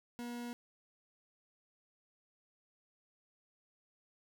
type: tone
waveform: 40% pulse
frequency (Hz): 240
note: B3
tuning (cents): -49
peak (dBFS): -40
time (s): 0.19-0.53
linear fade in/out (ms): 0
effects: 12-bit